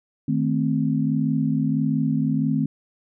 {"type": "chord", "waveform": "sine", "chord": "A diminished", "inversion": "second", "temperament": "equal", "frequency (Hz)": [155.56, 220, 261.6], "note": ["Eb3", "A3", "C4"], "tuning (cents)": [0, 0, 0], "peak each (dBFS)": [-23, -24, -23], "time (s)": [0.28, 2.66], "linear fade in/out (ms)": 5, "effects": []}